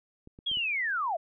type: clicks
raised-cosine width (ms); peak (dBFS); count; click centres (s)
3; -35; 4; 0.274 / 0.389 / 0.515 / 0.572
type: linear sweep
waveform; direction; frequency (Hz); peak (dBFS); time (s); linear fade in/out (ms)
sine; down; 3366 to 613; -27; 0.46-1.17; 10
effects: none